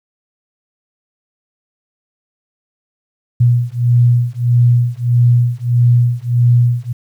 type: beating tone pair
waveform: sine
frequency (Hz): 120.1 / 121.7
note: B2 / B2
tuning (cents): -48 / -25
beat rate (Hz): 1.6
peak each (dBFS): -12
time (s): 3.4-6.93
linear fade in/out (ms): 10
effects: 8-bit